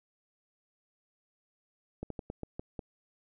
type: slowing click train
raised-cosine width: 2 ms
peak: -24 dBFS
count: 7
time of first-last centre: 2.03-2.792 s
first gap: 73 ms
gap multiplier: 1.22
effects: none